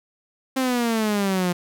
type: exponential sweep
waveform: sawtooth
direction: down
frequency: 266.1 to 174.61 Hz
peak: -16 dBFS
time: 0.56-1.53 s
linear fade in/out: 10 ms
effects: none